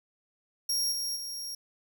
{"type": "tone with level steps", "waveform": "sawtooth", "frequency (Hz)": 5588, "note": "F8", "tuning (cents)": 0, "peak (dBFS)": [-24, -28, -33], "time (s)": [0.69, 1.55], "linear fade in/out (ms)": 5, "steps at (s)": [0.91, 1.15], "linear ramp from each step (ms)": 20, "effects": []}